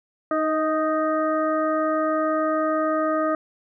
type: harmonic tone with a mistuned harmonic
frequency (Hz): 311.1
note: D#4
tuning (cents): 0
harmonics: 1 / 2 / 4 / 5 / 6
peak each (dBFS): -25 / -23 / -25 / -37 / -38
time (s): 0.31-3.35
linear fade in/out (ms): 2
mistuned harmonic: 2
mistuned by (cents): +19
effects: none